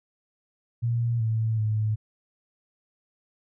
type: tone with pitch steps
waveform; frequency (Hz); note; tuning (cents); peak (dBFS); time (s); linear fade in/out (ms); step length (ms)
sine; 117.7 / 111.5 / 108; A#2 / A2 / A2; +17 / +23 / -32; -22; 0.82-1.96; 20; 380
effects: none